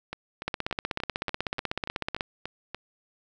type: two click trains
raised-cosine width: 0.3 ms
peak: -12 / -18 dBFS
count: 29 / 10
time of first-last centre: 0.48-2.208 / 0.13-2.746 s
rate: 16.2 / 3.44 Hz
effects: none